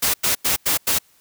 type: noise bursts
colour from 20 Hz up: white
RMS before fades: -19 dBFS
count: 5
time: 0.02-0.988 s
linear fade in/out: 10 ms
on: 120 ms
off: 92 ms
effects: white hiss -57 dBFS RMS until 1.2 s